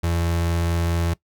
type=tone; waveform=35% pulse; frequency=84.6 Hz; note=E2; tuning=45 cents sharp; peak=-18 dBFS; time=0.03-1.14 s; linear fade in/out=10 ms; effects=noise-tail reverb RT60 0.1 s tail -20 dB re dry